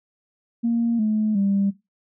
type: tone with pitch steps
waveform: sine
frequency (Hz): 233.1 / 215 / 198.29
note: A#3 / A3 / G3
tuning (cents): 0 / -40 / +20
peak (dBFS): -17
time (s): 0.63-1.71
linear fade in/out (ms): 20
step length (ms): 360
effects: noise-tail reverb RT60 0.2 s tail -17 dB re dry + tanh soft clip ceiling -13 dBFS